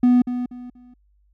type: tone with echo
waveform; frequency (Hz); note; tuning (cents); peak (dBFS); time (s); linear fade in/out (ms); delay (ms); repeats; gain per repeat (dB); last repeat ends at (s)
triangle; 246.9; B3; 0; -9; 0.03-0.22; 5; 240; 3; -11; 0.94
effects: tanh soft clip ceiling -5 dBFS + added 50 Hz sine -57 dBFS peak until 1.33 s